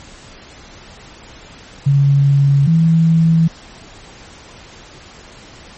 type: tone pair in turn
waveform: sine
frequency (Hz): 140 / 163.63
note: C#3 / E3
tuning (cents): +18 / -12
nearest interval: minor third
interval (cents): 270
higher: second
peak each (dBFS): -8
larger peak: neither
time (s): 1.86-2.67 / 2.67-3.48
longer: neither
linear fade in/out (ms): 10
effects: pink hiss -39 dBFS RMS until 5.77 s + MP3 32 kbps